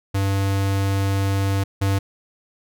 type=tone pair in turn; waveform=square; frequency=98 / 98 Hz; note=G2 / G2; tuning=0 / 0 cents; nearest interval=unison; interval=0 cents; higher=neither; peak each=-19 / -18 dBFS; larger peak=second; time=0.14-1.64 / 1.81-1.99 s; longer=first; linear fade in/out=10 ms; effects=none